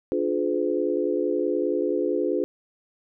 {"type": "chord", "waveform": "sine", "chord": "D diminished seventh", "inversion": "none", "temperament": "just", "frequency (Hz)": [293.7, 352.4, 422.9, 507.5], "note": ["D4", "F4", "Ab4", "Cb5"], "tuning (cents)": [0, 16, 31, 47], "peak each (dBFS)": [-28, -26, -27, -28], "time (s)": [0.12, 2.44], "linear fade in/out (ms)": 0, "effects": []}